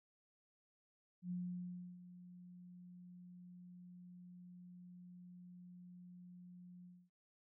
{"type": "tone with ADSR envelope", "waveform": "sine", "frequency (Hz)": 178.6, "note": "F3", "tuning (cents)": 39, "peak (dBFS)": -39, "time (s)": [1.22, 7.1], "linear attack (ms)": 89, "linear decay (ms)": 670, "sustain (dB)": -15, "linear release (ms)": 250, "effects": []}